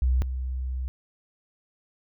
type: tone pair in turn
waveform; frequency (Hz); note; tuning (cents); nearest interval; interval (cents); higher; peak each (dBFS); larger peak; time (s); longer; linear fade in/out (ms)
sine; 63.4 / 64.03; B1 / C2; +46 / -37; unison; 17; second; -19 / -27; first; 0.02-0.22 / 0.22-0.88; second; 0
effects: none